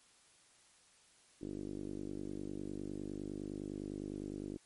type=tone with low-pass filter; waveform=5% pulse; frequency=49.85 Hz; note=G1; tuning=30 cents sharp; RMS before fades=-43 dBFS; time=1.41-4.58 s; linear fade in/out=10 ms; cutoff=320 Hz; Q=3.3; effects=white hiss -66 dBFS RMS until 4.65 s + MP3 48 kbps